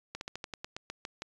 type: slowing click train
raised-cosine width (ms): 0.2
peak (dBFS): -21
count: 11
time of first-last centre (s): 0.15-1.22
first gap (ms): 61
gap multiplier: 1.12
effects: resampled to 24000 Hz